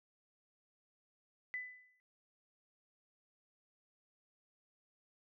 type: tone with exponential decay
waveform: sine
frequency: 2000 Hz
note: B6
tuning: 21 cents sharp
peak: -36 dBFS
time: 1.54-2 s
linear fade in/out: 0 ms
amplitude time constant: 99 ms
effects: none